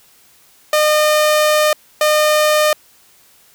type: tone bursts at uneven times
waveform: sawtooth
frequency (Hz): 608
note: D#5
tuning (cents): -40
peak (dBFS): -7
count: 2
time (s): 0.73-1.73 / 2.01-2.73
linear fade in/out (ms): 2
effects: white hiss -50 dBFS RMS until 3.54 s